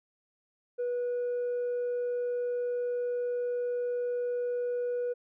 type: tone with tanh clipping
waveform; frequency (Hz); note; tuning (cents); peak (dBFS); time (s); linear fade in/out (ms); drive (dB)
triangle; 487.7; B4; -22; -29; 0.78-5.14; 20; 6
effects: none